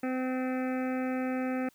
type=harmonic tone; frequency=257.1 Hz; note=C4; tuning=30 cents flat; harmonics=1 / 2 / 3 / 5 / 6 / 7 / 8 / 9 / 10; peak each=-30 / -36 / -40 / -44 / -46 / -47 / -48 / -49 / -50 dBFS; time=0.03-1.69 s; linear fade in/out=5 ms; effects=white hiss -65 dBFS RMS until 1.74 s